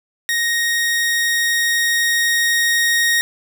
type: tone with level ramp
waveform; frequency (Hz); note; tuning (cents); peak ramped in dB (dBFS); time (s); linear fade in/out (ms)
sawtooth; 1868; A#6; +3; -13 to -10; 0.29-3.21; 0
effects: none

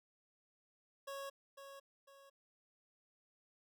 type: tone with echo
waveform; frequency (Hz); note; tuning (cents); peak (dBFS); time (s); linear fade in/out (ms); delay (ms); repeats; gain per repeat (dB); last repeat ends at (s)
25% pulse; 552; C#5; -7; -40; 1.07-1.3; 10; 500; 2; -8; 2.3
effects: none

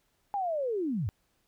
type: linear sweep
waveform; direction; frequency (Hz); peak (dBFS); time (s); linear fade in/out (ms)
sine; down; 827 to 81.5; -28; 0.34-1.09; 0
effects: pink hiss -73 dBFS RMS until 1.47 s

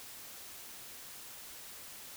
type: silence
effects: white hiss -49 dBFS RMS until 2.16 s

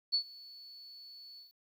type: tone with ADSR envelope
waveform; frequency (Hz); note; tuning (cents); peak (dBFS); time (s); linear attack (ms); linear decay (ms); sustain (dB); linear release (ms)
sine; 4435; C#8; 0; -25; 0.12-1.53; 23; 86; -24; 140
effects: 11-bit

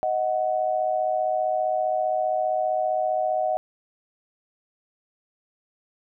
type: tone pair together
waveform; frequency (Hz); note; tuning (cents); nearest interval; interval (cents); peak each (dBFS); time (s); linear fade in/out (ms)
sine; 626 / 741.2; D#5 / F#5; +10 / +3; minor third; 293; -24; 0.03-3.57; 0
effects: none

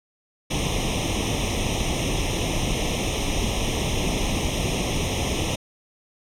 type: noise with comb filter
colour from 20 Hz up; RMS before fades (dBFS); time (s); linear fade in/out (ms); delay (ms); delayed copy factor
pink; -24; 0.5-5.56; 10; 0.33; +1
effects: low-pass 8000 Hz 12 dB/octave

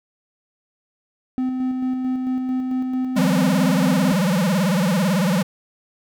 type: tone with tremolo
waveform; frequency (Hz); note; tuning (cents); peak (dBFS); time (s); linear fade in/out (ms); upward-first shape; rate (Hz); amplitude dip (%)
triangle; 256.6; C4; -34; -17; 1.38-4.12; 0; square; 4.5; 30
type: tone with vibrato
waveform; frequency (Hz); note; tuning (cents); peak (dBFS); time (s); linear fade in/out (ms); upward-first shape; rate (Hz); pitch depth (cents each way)
square; 185.1; F#3; +1; -17; 3.16-5.43; 10; sine; 18; 210
effects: none

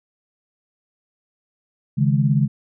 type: chord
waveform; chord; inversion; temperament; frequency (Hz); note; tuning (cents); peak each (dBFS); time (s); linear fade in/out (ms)
sine; C# suspended second; none; just; 138.59 / 155.92 / 207.9; C#3 / D#3 / G#3; 0 / +4 / +2; -17 / -20 / -21; 1.97-2.48; 20
effects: none

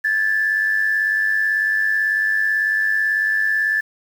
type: tone pair together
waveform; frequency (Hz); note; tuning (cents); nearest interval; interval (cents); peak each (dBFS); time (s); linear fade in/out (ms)
sine; 1648.9 / 1747; G#6 / A6; -13 / -13; minor second; 100; -23 / -16; 0.04-3.81; 10
effects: tanh soft clip ceiling -9 dBFS + 7-bit

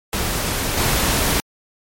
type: noise with level steps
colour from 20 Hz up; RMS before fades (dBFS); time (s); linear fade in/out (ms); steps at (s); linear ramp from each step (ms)
pink; -22 / -18; 0.13-1.4; 0; 0.77; 5
effects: MP3 64 kbps

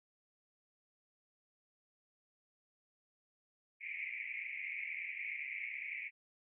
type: band-pass noise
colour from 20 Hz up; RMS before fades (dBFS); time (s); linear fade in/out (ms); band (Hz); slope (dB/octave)
pink; -43; 3.8-6.11; 50; 2100 to 2400; 96
effects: none

